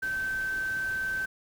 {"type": "tone in noise", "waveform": "sine", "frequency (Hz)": 1545, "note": "G6", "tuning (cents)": -26, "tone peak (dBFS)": -28, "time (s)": [0.02, 1.26], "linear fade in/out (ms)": 10, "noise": "pink", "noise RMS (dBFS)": -45, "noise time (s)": [0.02, 1.26], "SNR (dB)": 14, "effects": []}